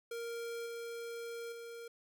square tone with level steps, 466.2 Hz, A#4, in tune, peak -40 / -42 / -46 dBFS, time 0.11-1.88 s, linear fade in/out 5 ms, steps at 0.66 / 1.52 s, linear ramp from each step 5 ms, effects none

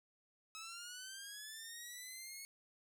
10% pulse linear sweep, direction up, 1282 to 2200 Hz, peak -39 dBFS, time 0.55-2.45 s, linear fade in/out 0 ms, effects none

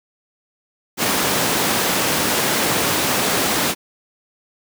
pink high-pass noise, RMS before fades -19 dBFS, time 0.97-3.75 s, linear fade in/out 50 ms, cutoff 190 Hz, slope 12 dB/octave, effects none

